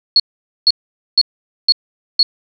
sine tone bursts, 4345 Hz, C#8, 35 cents flat, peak -6 dBFS, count 5, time 0.16-2.23 s, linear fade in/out 2 ms, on 38 ms, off 470 ms, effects none

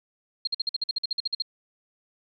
sine tone bursts, 4217 Hz, C8, 13 cents sharp, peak -23 dBFS, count 14, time 0.45-1.422 s, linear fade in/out 5 ms, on 23 ms, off 50 ms, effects none

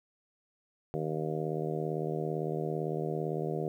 harmonic tone, 77.78 Hz, D#2, in tune, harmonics 2 / 3 / 4 / 5 / 6 / 7 / 8 / 9, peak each -35 / -45 / -41 / -36 / -38 / -44 / -43 / -42 dBFS, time 0.94-3.68 s, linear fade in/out 0 ms, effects 11-bit

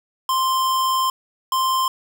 square tone pair in turn, 1046.5 / 1046.5 Hz, C6 / C6, 0 / 0 cents, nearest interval unison, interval 0 cents, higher neither, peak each -18 dBFS, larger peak neither, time 0.29-1.1 / 1.52-1.88 s, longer first, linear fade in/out 2 ms, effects none

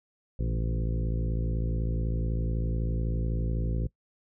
harmonic tone with a mistuned harmonic, 56 Hz, A1, 31 cents sharp, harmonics 1 / 2 / 3 / 4 / 5 / 6 / 7 / 8 / 9, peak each -28 / -32 / -36 / -41 / -43 / -44 / -45 / -49 / -45 dBFS, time 0.39-3.87 s, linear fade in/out 5 ms, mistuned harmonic 2, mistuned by +63 cents, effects noise-tail reverb RT60 0.1 s tail -20 dB re dry

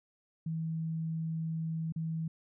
sine tone with dropouts, 161.7 Hz, E3, 33 cents flat, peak -32 dBFS, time 0.46-2.28 s, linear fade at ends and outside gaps 5 ms, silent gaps 1.923-1.96 s, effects none

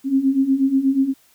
sine beating tone pair, 263.8 / 272.1 Hz, C4 / C#4, +14 / -32 cents, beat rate 8.3 Hz, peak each -20 / -16 dBFS, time 0.04-1.14 s, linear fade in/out 50 ms, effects white hiss -56 dBFS RMS until 1.34 s

